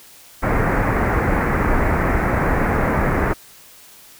pink low-pass noise, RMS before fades -18 dBFS, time 0.42-3.34 s, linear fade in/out 20 ms, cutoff 2100 Hz, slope 48 dB/octave, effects white hiss -45 dBFS RMS until 4.19 s

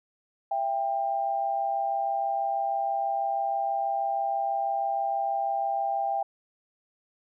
sine tone pair together, 666.8 / 793 Hz, E5 / G5, +20 / +20 cents, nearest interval minor third, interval 300 cents, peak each -31 / -26 dBFS, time 0.51-6.23 s, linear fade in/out 5 ms, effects none

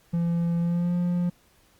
triangle tone with pitch glide, 170 to 176 Hz, F3 to F3, -46 to +14 cents, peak -20 dBFS, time 0.13-1.3 s, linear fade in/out 10 ms, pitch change +60 cents, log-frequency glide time 0.6-0.94 s, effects pink hiss -61 dBFS RMS until 1.79 s + Opus 48 kbps

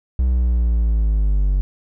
triangle linear sweep, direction down, 63.9 to 46.78 Hz, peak -12 dBFS, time 0.19-1.61 s, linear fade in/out 0 ms, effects none

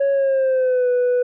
sine tone with pitch glide, 554.4 to 493.9 Hz, C#5 to B4, 0 to 0 cents, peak -12 dBFS, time 0-1.23 s, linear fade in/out 10 ms, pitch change -200 cents, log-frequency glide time 0.12-0.89 s, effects tanh soft clip ceiling -14 dBFS

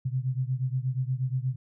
sine beating tone pair, 126.1 / 134.5 Hz, B2 / C3, +36 / +48 cents, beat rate 8.4 Hz, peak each -28 / -30 dBFS, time 0.05-1.56 s, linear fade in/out 10 ms, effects none

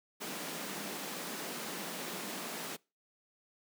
pink high-pass noise, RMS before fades -41 dBFS, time 0.2-2.77 s, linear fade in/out 20 ms, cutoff 170 Hz, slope 48 dB/octave, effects noise-tail reverb RT60 0.3 s tail -25 dB re dry

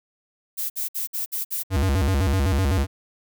violet noise bursts, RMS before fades -27 dBFS, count 6, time 0.57-1.635 s, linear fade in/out 20 ms, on 130 ms, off 57 ms
square tone with vibrato, 81.1 Hz, E2, 28 cents flat, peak -19 dBFS, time 1.7-2.87 s, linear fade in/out 50 ms, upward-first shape square, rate 7.9 Hz, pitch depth 280 cents each way
effects none

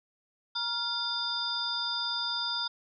sine tone cluster, 946 / 1395 / 3589 / 4889 Hz, A#5 / F6 / A7 / D#8, +25 / -2 / +34 / -31 cents, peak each -39 / -38 / -33 / -33 dBFS, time 0.55-2.68 s, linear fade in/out 10 ms, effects none

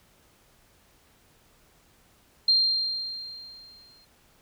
sine tone with exponential decay, 4186 Hz, C8, in tune, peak -16 dBFS, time 2.48-4.05 s, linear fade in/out 5 ms, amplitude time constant 340 ms, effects pink hiss -61 dBFS RMS until 4.41 s

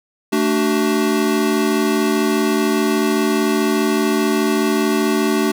square chord, D major, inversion second, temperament equal with one note detuned, 220 / 293.7 / 378.6 Hz, A3 / D4 / F#4, 0 / 0 / +40 cents, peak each -20 dBFS, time 0.32-5.52 s, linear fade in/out 10 ms, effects none

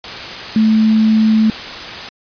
sine tone in noise, 218.9 Hz, A3, 9 cents flat, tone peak -8 dBFS, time 0.56-1.5 s, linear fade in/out 2 ms, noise white, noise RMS -26 dBFS, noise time 0.04-2.09 s, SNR +15 dB, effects resampled to 11025 Hz

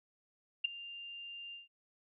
sine tone with ADSR envelope, 2794 Hz, F7, in tune, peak -25 dBFS, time 0.64-1.68 s, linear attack 10 ms, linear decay 9 ms, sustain -19 dB, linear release 150 ms, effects none

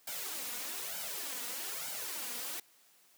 white noise with flanger, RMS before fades -40 dBFS, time 0.07-2.6 s, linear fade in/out 5 ms, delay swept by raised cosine 1.3 to 4.2 ms, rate 1.1 Hz, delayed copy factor +0.8, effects white hiss -65 dBFS RMS until 3.17 s + high-pass 200 Hz 12 dB/octave

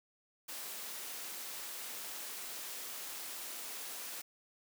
white high-pass noise, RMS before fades -44 dBFS, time 0.48-4.22 s, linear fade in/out 10 ms, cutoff 270 Hz, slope 12 dB/octave, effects none

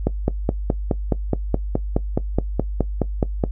click train, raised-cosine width 2 ms, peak -4 dBFS, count 17, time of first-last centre 0.07-3.438 s, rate 4.75 Hz, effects noise-tail reverb RT60 0.1 s tail -18 dB re dry + added 50 Hz sine -23 dBFS peak until 3.51 s

